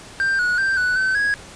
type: tone with pitch steps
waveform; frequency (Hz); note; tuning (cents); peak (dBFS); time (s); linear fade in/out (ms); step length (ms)
triangle; 1575 / 1460 / 1571 / 1485 / 1530 / 1657; G6 / F#6 / G6 / F#6 / G6 / G#6; +8 / -24 / +3 / +6 / -42 / -4; -15; 0.2-1.34; 0; 190
effects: pink hiss -40 dBFS RMS until 1.55 s + resampled to 22050 Hz